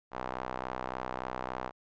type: tone with band-pass filter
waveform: sawtooth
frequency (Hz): 63.5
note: B1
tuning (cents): +49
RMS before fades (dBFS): -38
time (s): 0.11-1.72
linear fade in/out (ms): 50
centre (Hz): 930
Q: 1.6
effects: resampled to 16000 Hz